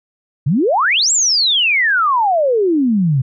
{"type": "exponential two-way sweep", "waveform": "sine", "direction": "up then down", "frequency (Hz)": [124.1, 7770, 124.1], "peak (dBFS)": -11, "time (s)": [0.46, 3.22], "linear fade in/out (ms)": 10, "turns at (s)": 1.12, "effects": []}